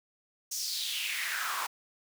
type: noise with high-pass filter sweep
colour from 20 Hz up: pink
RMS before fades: -34 dBFS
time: 0.51-1.67 s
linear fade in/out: 10 ms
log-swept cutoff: 6300 to 950 Hz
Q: 4
effects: none